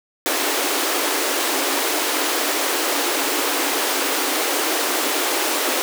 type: high-pass noise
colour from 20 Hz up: pink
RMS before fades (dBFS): -21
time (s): 0.26-5.82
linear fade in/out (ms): 0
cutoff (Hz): 270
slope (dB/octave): 96
effects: none